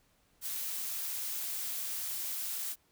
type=noise; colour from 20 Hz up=blue; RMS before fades=-37 dBFS; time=0.41-2.76 s; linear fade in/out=50 ms; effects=pink hiss -70 dBFS RMS until 2.91 s